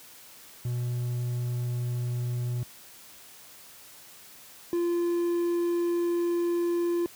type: tone pair in turn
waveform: triangle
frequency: 122 / 345.1 Hz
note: B2 / F4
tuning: -21 / -21 cents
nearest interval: octave + tritone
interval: 1800 cents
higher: second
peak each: -25 / -22 dBFS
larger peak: second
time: 0.65-2.63 / 4.73-7.06 s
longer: second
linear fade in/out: 0 ms
effects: white hiss -50 dBFS RMS until 7.15 s + high-pass 60 Hz 12 dB/octave